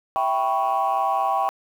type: chord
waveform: sine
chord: C# half-diminished seventh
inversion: first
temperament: equal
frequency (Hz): 659.3 / 784 / 987.8 / 1108.7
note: E5 / G5 / B5 / C#6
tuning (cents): 0 / 0 / 0 / 0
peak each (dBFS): -27 / -21 / -26 / -24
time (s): 0.16-1.49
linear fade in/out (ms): 0
effects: tanh soft clip ceiling -13 dBFS + 8-bit